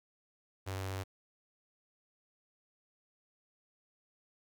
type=tone with notch filter; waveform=sawtooth; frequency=95.3 Hz; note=G2; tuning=48 cents flat; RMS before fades=-39 dBFS; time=0.66-1.04 s; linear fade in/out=20 ms; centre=190 Hz; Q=0.78; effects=11-bit

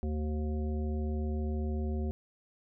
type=harmonic tone with a mistuned harmonic; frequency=75.6 Hz; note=D#2; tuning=49 cents flat; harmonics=1 / 3 / 5 / 7 / 9; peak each=-31 / -37 / -41 / -48 / -50 dBFS; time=0.03-2.11 s; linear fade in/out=0 ms; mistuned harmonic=9; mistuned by=+67 cents; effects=none

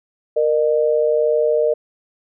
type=tone pair together; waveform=sine; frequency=466.2 / 608 Hz; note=A#4 / D#5; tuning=0 / -40 cents; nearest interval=perfect fourth; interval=460 cents; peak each=-16 / -17 dBFS; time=0.36-1.74 s; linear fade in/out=10 ms; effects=none

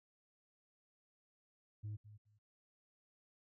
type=tone with echo; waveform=sine; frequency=105.4 Hz; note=G#2; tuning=26 cents sharp; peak=-39 dBFS; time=1.83-1.97 s; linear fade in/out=20 ms; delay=210 ms; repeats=2; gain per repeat=-15 dB; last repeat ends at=2.39 s; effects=tanh soft clip ceiling -40 dBFS

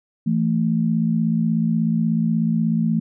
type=tone pair together; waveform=sine; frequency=166.43 / 222.9 Hz; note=E3 / A3; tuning=+17 / +23 cents; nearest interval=perfect fourth; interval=506 cents; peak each=-20 / -19 dBFS; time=0.26-3 s; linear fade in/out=10 ms; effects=none

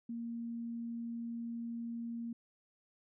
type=tone; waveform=sine; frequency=233.1 Hz; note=A#3; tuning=in tune; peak=-38 dBFS; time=0.09-2.33 s; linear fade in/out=5 ms; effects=none

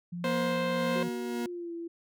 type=tone with vibrato; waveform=sine; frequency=173.3 Hz; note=F3; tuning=13 cents flat; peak=-34 dBFS; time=0.12-1.09 s; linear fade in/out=10 ms; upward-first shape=sine; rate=3.9 Hz; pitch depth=15 cents each way
type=harmonic tone; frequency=523.3 Hz; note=C5; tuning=in tune; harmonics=1 / 2 / 3 / 4 / 5 / 6 / 7 / 8; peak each=-30 / -36 / -40 / -42 / -44 / -46 / -47 / -48 dBFS; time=0.24-1.03 s; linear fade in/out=2 ms
type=tone with tremolo; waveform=40% pulse; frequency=238.1 Hz; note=A#3; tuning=37 cents sharp; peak=-30 dBFS; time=0.24-1.46 s; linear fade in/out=2 ms; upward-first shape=sine; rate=1.8 Hz; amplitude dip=40%
type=tone with pitch glide; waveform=sine; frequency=370 to 337.3 Hz; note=F#4 to E4; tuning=0 to +40 cents; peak=-35 dBFS; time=0.95-1.88 s; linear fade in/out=10 ms; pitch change=-160 cents; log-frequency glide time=1.27-1.73 s
effects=none

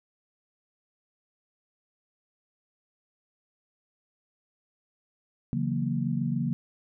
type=chord; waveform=sine; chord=F# dominant seventh; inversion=second; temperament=equal; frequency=138.59 / 164.81 / 185 / 233.1 Hz; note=C#3 / E3 / F#3 / A#3; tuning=0 / 0 / 0 / 0 cents; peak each=-30 / -32 / -33 / -30 dBFS; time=5.53-6.53 s; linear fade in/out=0 ms; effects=none

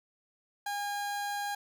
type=tone; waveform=30% pulse; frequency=814 Hz; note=G#5; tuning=35 cents flat; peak=-30 dBFS; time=0.66-1.55 s; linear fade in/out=5 ms; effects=none

